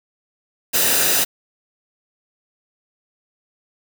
white noise with comb filter, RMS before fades -17 dBFS, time 0.73-1.25 s, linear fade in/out 20 ms, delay 0.91 ms, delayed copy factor -0.5, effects none

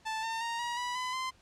sawtooth tone with pitch steps, 880 / 904.2 / 929.1 / 954.7 / 980.9 / 1007.9 / 1035.7 Hz, A5 / A5 / A#5 / A#5 / B5 / B5 / C6, 0 / +47 / -6 / +41 / -12 / +35 / -18 cents, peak -29 dBFS, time 0.05-1.31 s, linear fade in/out 20 ms, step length 180 ms, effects pink hiss -63 dBFS RMS until 1.41 s + low-pass 7000 Hz 12 dB/octave

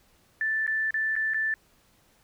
sine tone with dropouts, 1762 Hz, A6, 2 cents sharp, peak -24 dBFS, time 0.41-1.54 s, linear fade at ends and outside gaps 1 ms, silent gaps 0.666-0.677 / 0.907-0.942 / 1.155-1.163 / 1.336-1.344 s, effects pink hiss -63 dBFS RMS until 2.23 s

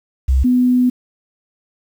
sine tone pair in turn, 65.7 / 249.5 Hz, C2 / B3, +8 / +18 cents, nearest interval octave + major seventh, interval 2310 cents, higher second, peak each -10 dBFS, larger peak neither, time 0.28-0.44 / 0.44-0.9 s, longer second, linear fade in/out 10 ms, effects 7-bit

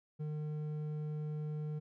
sine tone with hard clipping, 151.7 Hz, D#3, 44 cents flat, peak -38 dBFS, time 0.19-1.8 s, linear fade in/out 20 ms, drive 6 dB, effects none

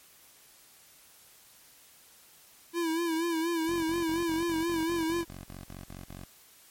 square tone with vibrato, 331.6 Hz, E4, 10 cents sharp, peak -28 dBFS, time 2.73-5.25 s, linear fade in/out 50 ms, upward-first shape sine, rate 4.2 Hz, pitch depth 66 cents each way
10% pulse tone bursts, 46 Hz, F#1, 9 cents flat, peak -34 dBFS, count 13, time 3.67-6.252 s, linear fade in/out 10 ms, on 170 ms, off 31 ms
effects white hiss -57 dBFS RMS until 6.7 s + MP3 64 kbps

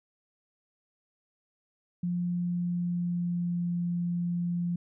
sine tone with pitch glide, 175.9 to 173.88 Hz, F3 to F3, +13 to -7 cents, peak -27 dBFS, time 2.03-4.76 s, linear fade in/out 5 ms, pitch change -20 cents, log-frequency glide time 2.21-3.71 s, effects none

